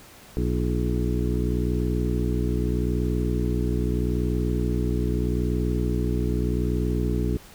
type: harmonic tone with a mistuned harmonic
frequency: 60.8 Hz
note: B1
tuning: 26 cents flat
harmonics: 1 / 2 / 3 / 4 / 5 / 6 / 7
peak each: -25 / -28 / -30 / -31 / -32 / -33 / -33 dBFS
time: 0.37-7.37 s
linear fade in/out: 0 ms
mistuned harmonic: 6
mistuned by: -64 cents
effects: pink hiss -48 dBFS RMS until 7.54 s